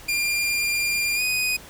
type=tone with pitch glide; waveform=sawtooth; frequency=2397 to 2492 Hz; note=D7 to D#7; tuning=+35 to +2 cents; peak=-18 dBFS; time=0.08-1.57 s; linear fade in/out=10 ms; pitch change=+67 cents; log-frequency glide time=1.15-1.22 s; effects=added 50 Hz sine -51 dBFS peak until 1.69 s + pink hiss -44 dBFS RMS until 1.69 s